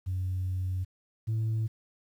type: tone pair in turn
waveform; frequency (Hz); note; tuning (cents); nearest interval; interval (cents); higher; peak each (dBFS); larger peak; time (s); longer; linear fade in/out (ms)
sine; 92.5 / 110.82; F#2 / A2; 0 / +13; minor third; 313; second; -27 / -24; second; 0.06-0.85 / 1.27-1.68; first; 20
effects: tanh soft clip ceiling -25 dBFS + 10-bit